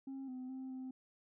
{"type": "tone with pitch steps", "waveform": "sine", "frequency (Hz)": [269.1, 255.3, 262, 259.3], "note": ["C4", "C4", "C4", "C4"], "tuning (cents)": [49, -42, 2, -15], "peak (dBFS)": -40, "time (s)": [0.07, 0.91], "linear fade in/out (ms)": 5, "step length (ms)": 210, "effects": ["tanh soft clip ceiling -41 dBFS"]}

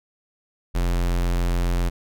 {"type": "tone", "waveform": "square", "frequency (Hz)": 43.65, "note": "F1", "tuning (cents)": 0, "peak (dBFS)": -20, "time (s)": [0.74, 1.9], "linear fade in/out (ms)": 20, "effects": []}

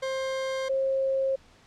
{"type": "tone pair in turn", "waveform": ["40% pulse", "sine"], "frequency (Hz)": [529, 535.8], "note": ["C5", "C5"], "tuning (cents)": [19, 41], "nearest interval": "unison", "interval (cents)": 22, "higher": "second", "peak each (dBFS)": [-27, -23], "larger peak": "second", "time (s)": [[0.02, 0.69], [0.69, 1.36]], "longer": "neither", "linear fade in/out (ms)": 10, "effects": ["pink hiss -57 dBFS RMS until 1.66 s", "low-pass 6000 Hz 12 dB/octave"]}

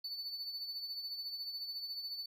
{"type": "tone with tremolo", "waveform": "triangle", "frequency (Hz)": 4493, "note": "C#8", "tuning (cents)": 23, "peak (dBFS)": -36, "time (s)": [0.04, 2.26], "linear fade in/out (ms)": 5, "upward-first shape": "triangle", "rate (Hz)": 14, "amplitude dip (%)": 60, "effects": []}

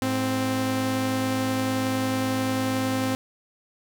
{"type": "tone pair together", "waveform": "sawtooth", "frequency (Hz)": [106.86, 261.6], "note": ["G#2", "C4"], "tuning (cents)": [50, 0], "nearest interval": "octave + minor third", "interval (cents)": 1550, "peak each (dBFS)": [-26, -20], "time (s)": [0.02, 3.15], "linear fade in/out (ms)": 0, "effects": []}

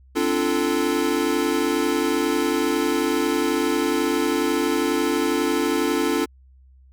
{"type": "chord", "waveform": "square", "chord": "D minor seventh", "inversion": "third", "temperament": "equal with one note detuned", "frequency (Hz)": [261.6, 293.7, 343.8, 440], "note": ["C4", "D4", "F4", "A4"], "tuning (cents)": [0, 0, -27, 0], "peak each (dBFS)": [-28, -25, -25, -26], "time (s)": [0.15, 6.26], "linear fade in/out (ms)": 20, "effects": ["added 65 Hz sine -48 dBFS peak until 6.92 s"]}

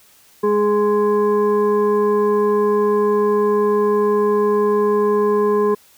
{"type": "tone with frequency modulation", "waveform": "sine", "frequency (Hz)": 417, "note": "G#4", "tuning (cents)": 7, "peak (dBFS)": -13, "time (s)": [0.43, 5.75], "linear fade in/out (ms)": 10, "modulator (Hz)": 624, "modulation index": 0.73, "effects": ["white hiss -51 dBFS RMS until 5.97 s"]}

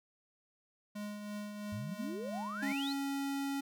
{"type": "tone with tremolo", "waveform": "square", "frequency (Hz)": 207.7, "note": "G#3", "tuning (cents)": 0, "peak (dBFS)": -39, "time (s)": [0.95, 2.73], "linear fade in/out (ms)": 10, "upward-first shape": "triangle", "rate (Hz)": 3, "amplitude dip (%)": 45}
{"type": "exponential sweep", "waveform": "sine", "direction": "up", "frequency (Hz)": [95.2, 4407], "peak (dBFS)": -39, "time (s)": [1.72, 2.93], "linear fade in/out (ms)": 5}
{"type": "tone", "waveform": "square", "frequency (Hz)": 277.2, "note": "C#4", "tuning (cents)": 0, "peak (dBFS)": -35, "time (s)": [2.62, 3.61], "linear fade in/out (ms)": 10}
{"effects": []}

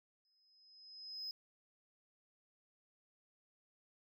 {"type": "tone with exponential growth", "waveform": "sine", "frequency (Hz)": 5080, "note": "D#8", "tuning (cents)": 35, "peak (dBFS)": -38, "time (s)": [0.25, 1.31], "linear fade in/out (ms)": 1, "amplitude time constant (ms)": 230, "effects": ["tanh soft clip ceiling -39 dBFS"]}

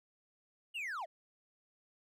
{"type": "linear sweep", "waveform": "triangle", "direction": "down", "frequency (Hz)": [2960, 563], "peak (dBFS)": -36, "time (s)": [0.74, 1.06], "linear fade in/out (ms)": 20, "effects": []}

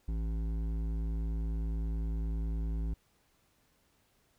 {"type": "tone with hard clipping", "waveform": "sine", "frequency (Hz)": 54.9, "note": "A1", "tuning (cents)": -3, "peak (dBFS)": -33, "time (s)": [0.08, 2.94], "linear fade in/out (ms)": 5, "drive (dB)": 11, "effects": ["pink hiss -71 dBFS RMS until 4.38 s"]}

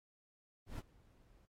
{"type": "noise with ADSR envelope", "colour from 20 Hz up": "brown", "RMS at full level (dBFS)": -42, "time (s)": [0.66, 1.46], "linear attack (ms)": 130, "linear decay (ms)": 25, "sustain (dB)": -24, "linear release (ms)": 10, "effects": ["AAC 48 kbps"]}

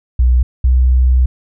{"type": "tone pair in turn", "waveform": "sine", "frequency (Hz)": [61.74, 63.22], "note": ["B1", "B1"], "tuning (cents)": [0, 41], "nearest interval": "unison", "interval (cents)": 41, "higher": "second", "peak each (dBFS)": -7, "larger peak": "neither", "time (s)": [[0.19, 0.43], [0.64, 1.26]], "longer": "second", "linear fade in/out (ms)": 5, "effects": []}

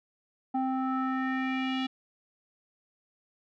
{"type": "tone with low-pass filter sweep", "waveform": "square", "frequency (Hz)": 261.6, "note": "C4", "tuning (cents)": 0, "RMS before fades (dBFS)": -30, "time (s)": [0.54, 1.87], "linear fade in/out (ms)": 10, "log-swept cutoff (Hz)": [850, 3300], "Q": 3.6, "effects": []}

